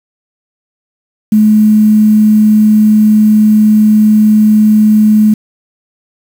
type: tone with quantisation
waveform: sine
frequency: 213.9 Hz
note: A3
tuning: 49 cents flat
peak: -3 dBFS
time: 1.32-5.34 s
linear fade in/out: 5 ms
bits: 5
effects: none